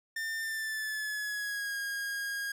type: tone with pitch glide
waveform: 45% pulse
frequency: 1800 to 1631.6 Hz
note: A6 to G#6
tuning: +39 to -31 cents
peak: -33 dBFS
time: 0.16-2.52 s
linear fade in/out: 5 ms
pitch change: -170 cents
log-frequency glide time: 0.39-1.77 s
effects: none